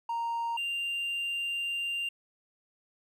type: tone pair in turn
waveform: triangle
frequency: 930 / 2787 Hz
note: A#5 / F7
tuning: -4 / -4 cents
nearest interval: octave + perfect fifth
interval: 1900 cents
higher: second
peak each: -27 / -28 dBFS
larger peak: first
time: 0.09-0.57 / 0.57-2.09 s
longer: second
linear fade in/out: 5 ms
effects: tanh soft clip ceiling -23 dBFS